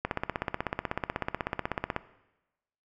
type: click train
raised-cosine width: 0.5 ms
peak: -13 dBFS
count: 32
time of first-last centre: 0.05-1.964 s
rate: 16.2 Hz
effects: noise-tail reverb RT60 1.0 s tail -17 dB re dry